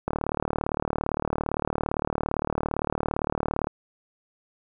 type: click train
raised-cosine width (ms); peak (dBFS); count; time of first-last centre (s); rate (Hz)
1; -11; 136; 0.08-3.67; 37.6
effects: none